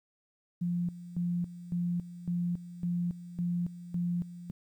sine tone with tremolo, 174.61 Hz, F3, in tune, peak -28 dBFS, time 0.61-4.51 s, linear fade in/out 10 ms, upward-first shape square, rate 1.8 Hz, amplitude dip 80%, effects 11-bit

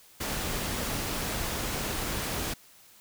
sine tone in noise, 240 Hz, B3, 49 cents flat, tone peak -41 dBFS, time 0.48-0.96 s, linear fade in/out 10 ms, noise pink, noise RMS -32 dBFS, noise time 0.2-2.54 s, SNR -12 dB, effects white hiss -56 dBFS RMS until 3 s

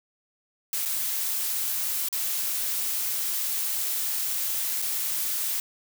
blue noise with dropouts, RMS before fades -28 dBFS, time 0.73-5.6 s, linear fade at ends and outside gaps 1 ms, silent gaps 0.852-0.857 / 2.086-2.127 / 4.818-4.823 s, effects none

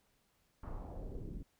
brown noise with low-pass filter sweep, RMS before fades -44 dBFS, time 0.63-1.43 s, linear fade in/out 5 ms, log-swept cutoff 1300 to 250 Hz, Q 2.2, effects pink hiss -75 dBFS RMS until 1.59 s

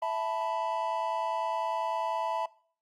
triangle chord, E suspended fourth, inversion none, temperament just, 659.3 / 879 / 988.9 Hz, E5 / A5 / B5, 0 / -2 / +2 cents, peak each -31 dBFS, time 0.02-2.46 s, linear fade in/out 5 ms, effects noise-tail reverb RT60 0.5 s tail -22 dB re dry + Opus 32 kbps

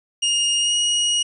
sawtooth tone with pitch glide, 2848 to 2888 Hz, F7 to F#7, +33 to -43 cents, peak -14 dBFS, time 0.22-1.23 s, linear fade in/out 10 ms, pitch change +24 cents, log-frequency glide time 0.59-0.75 s, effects resampled to 22050 Hz

